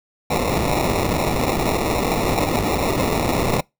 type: noise with sample-and-hold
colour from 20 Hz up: white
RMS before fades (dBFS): -20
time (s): 0.3-3.61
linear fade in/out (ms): 5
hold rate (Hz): 1575
effects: noise-tail reverb RT60 0.2 s tail -25 dB re dry